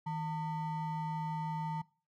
triangle ring-modulated tone, 531 Hz, C5, 25 cents sharp, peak -29 dBFS, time 0.06-1.82 s, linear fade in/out 10 ms, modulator 372 Hz, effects noise-tail reverb RT60 0.4 s tail -22 dB re dry

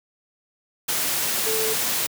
sine tone in noise, 440 Hz, A4, in tune, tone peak -25 dBFS, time 1.46-1.74 s, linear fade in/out 10 ms, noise white, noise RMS -24 dBFS, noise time 0.88-2.07 s, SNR -4 dB, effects high-pass 100 Hz 12 dB/octave

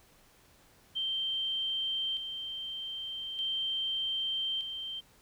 sine tone with tremolo, 3136 Hz, G7, in tune, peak -30 dBFS, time 0.95-5.01 s, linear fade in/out 20 ms, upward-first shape square, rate 0.41 Hz, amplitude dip 50%, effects pink hiss -62 dBFS RMS until 5.21 s

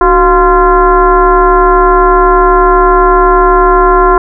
sine tone with frequency modulation, 706 Hz, F5, 19 cents sharp, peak -3 dBFS, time 0.01-4.18 s, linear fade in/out 2 ms, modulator 335 Hz, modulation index 1.8, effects none

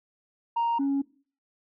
sine tone pair in turn, 932.3 / 277.2 Hz, A#5 / C#4, 0 / 0 cents, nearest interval octave + major sixth, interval 2100 cents, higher first, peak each -21 dBFS, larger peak neither, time 0.56-0.79 / 0.79-1.02 s, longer neither, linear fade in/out 10 ms, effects noise-tail reverb RT60 0.4 s tail -19 dB re dry + tanh soft clip ceiling -21 dBFS

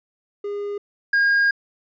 triangle tone pair in turn, 408 / 1624 Hz, G#4 / G#6, -31 / -39 cents, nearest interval 2 octaves, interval 2392 cents, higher second, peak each -23 / -13 dBFS, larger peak second, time 0.44-0.78 / 1.13-1.51 s, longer second, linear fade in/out 5 ms, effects resampled to 16000 Hz

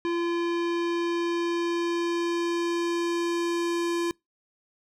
square tone with low-pass filter sweep, 342 Hz, F4, 36 cents flat, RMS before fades -27 dBFS, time 0.05-4.11 s, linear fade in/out 0 ms, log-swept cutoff 3300 to 9100 Hz, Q 0.82, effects noise-tail reverb RT60 0.2 s tail -26 dB re dry

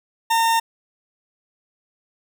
40% pulse tone, 912 Hz, A#5, 38 cents flat, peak -15 dBFS, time 0.3-0.6 s, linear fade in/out 10 ms, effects none

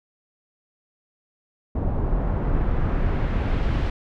brown noise with low-pass filter sweep, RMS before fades -22 dBFS, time 1.75-3.9 s, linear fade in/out 5 ms, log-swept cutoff 800 to 3500 Hz, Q 0.95, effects none

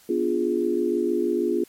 sine chord, B diminished seventh, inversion none, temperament equal, 246.9 / 293.7 / 349.2 / 415.3 Hz, B3 / D4 / F4 / Ab4, 0 / 0 / 0 / 0 cents, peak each -28 / -29 / -23 / -26 dBFS, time 0.09-1.64 s, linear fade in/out 5 ms, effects white hiss -54 dBFS RMS until 1.68 s + MP3 64 kbps

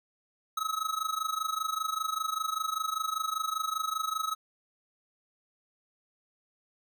square tone with amplitude modulation, 1282 Hz, E6, 49 cents flat, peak -27 dBFS, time 0.57-4.35 s, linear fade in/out 5 ms, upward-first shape sine, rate 25.1 Hz, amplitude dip 85%, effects none

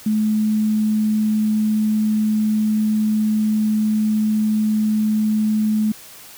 sine tone, 214.8 Hz, A3, 41 cents flat, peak -15 dBFS, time 0.06-5.92 s, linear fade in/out 5 ms, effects white hiss -41 dBFS RMS until 6.37 s

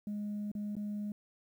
sine tone with dropouts, 207.5 Hz, G#3, 1 cent flat, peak -33 dBFS, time 0.07-1.12 s, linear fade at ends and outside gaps 2 ms, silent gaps 0.516-0.551 / 0.754-0.766 s, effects tanh soft clip ceiling -33 dBFS + 11-bit

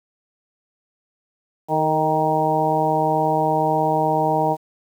harmonic tone with a mistuned harmonic, 156.6 Hz, D#3, 11 cents sharp, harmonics 1 / 2 / 3 / 4 / 5 / 6, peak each -26 / -26 / -25 / -23 / -21 / -23 dBFS, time 1.68-4.57 s, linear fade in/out 50 ms, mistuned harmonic 3, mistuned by -33 cents, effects 8-bit

